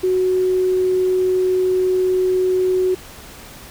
sine tone, 370 Hz, F#4, in tune, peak -14 dBFS, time 0.03-2.95 s, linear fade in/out 10 ms, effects pink hiss -39 dBFS RMS until 3.7 s

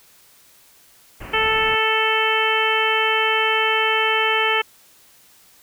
pink low-pass noise, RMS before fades -35 dBFS, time 1.2-1.76 s, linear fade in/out 10 ms, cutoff 3000 Hz, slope 96 dB/octave
harmonic tone, 440 Hz, A4, in tune, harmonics 1 / 2 / 3 / 4 / 5 / 6 / 7, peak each -24 / -24 / -24 / -24 / -24 / -24 / -24 dBFS, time 1.33-4.62 s, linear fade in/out 10 ms
effects white hiss -52 dBFS RMS until 5.62 s

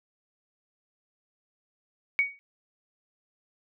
sine tone with exponential decay, 2244 Hz, C#7, 21 cents sharp, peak -17 dBFS, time 2.19-2.39 s, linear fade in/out 0 ms, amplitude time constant 42 ms, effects none

